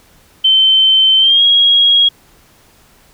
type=tone with pitch glide; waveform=sine; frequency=3090 to 3293 Hz; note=G7 to G#7; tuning=-26 to -15 cents; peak=-6 dBFS; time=0.44-2.09 s; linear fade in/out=10 ms; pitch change=+111 cents; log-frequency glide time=1.19-1.43 s; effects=pink hiss -48 dBFS RMS until 3.13 s